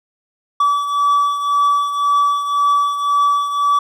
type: beating tone pair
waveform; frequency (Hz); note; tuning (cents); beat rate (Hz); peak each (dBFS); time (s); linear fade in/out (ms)
triangle; 1149 / 1150.9; D6 / D6; -38 / -35; 1.9; -12 / -19; 0.6-3.79; 5
effects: none

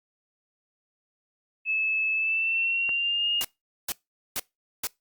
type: tone with pitch glide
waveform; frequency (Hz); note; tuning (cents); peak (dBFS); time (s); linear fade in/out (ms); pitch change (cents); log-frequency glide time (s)
sine; 2606 to 2842; E7 to F7; -20 to +30; -23; 1.65-3.44; 50; +150; 2.13-3.29
type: click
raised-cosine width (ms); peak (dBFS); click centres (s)
0.5; -23; 2.892
type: noise bursts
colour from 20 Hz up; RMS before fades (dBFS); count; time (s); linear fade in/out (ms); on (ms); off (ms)
white; -29; 4; 3.41-4.87; 0; 35; 440
effects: noise-tail reverb RT60 0.2 s tail -23 dB re dry + Opus 48 kbps

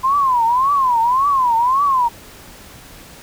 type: tone with vibrato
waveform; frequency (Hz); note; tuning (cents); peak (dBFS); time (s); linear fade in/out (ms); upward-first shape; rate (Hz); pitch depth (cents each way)
sine; 1022; C6; -41; -12; 0.03-2.09; 20; triangle; 1.8; 230
effects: pink hiss -40 dBFS RMS until 3.22 s

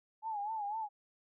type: tone with vibrato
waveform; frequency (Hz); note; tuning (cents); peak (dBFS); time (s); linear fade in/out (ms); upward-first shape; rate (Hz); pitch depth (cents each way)
sine; 850; G#5; +40; -35; 0.22-0.89; 50; sine; 4; 95
effects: none

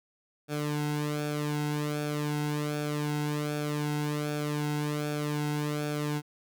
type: tone with flanger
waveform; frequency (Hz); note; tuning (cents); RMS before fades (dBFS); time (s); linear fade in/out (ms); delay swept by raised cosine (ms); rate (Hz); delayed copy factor
sawtooth; 148.6; D3; +21; -31; 0.48-6.22; 50; 1 to 1.72; 1.3; -0.75
effects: none

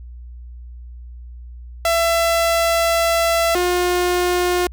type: tone pair in turn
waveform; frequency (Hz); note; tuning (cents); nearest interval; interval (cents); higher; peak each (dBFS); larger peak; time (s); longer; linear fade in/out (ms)
sawtooth; 670 / 356.8; E5 / F4; +28 / +37; major seventh; 1091; first; -11 / -12; first; 1.85-3.55 / 3.55-4.67; first; 2
effects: added 60 Hz sine -33 dBFS peak until 4.72 s

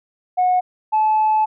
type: tone pair in turn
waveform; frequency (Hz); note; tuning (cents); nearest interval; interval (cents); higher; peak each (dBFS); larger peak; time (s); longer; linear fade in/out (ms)
sine; 730 / 864.6; F#5 / A5; -24 / -31; minor third; 293; second; -12; neither; 0.37-0.61 / 0.92-1.46; second; 20
effects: tanh soft clip ceiling -10 dBFS

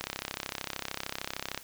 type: click train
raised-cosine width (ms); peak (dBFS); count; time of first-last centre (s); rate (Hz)
0.2; -15; 53; 0.01-1.576; 33.2
effects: white hiss -51 dBFS RMS until 1.63 s

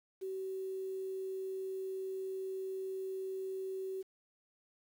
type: tone with quantisation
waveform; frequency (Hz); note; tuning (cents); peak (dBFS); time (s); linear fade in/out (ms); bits
sine; 380.8; F#4; +50; -37; 0.21-4.03; 20; 10
effects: none

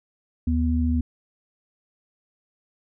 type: tone pair together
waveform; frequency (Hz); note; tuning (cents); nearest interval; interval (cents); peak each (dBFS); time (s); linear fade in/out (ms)
sine; 76.9 / 244.3; D#2 / B3; -20 / -19; octave + minor sixth; 2001; -21 / -23; 0.47-1.01; 5
effects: none

